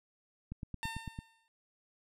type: click train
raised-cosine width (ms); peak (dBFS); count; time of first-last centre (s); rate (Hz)
5; -28; 7; 0.52-1.189; 8.97
type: tone with exponential decay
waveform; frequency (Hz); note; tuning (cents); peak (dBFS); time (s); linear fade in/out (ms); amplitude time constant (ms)
15% pulse; 905; A5; +48; -29; 0.83-1.48; 0; 140
effects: low-pass 12000 Hz 12 dB/octave